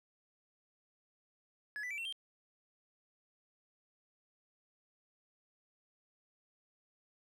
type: tone with pitch steps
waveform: triangle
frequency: 1698 / 1984.6 / 2320 / 2711 / 3169 Hz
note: G#6 / B6 / D7 / E7 / G7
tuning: +38 / +8 / -22 / +48 / +18 cents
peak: -37 dBFS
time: 1.76-2.125 s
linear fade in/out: 0 ms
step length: 73 ms
effects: none